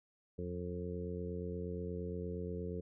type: harmonic tone with a mistuned harmonic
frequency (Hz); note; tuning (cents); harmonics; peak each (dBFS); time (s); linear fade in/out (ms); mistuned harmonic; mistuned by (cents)
88.5; F2; +23; 1 / 2 / 3 / 4 / 5 / 6; -43 / -43 / -50 / -48 / -43 / -52; 0.38-2.81; 10; 1; -77
effects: none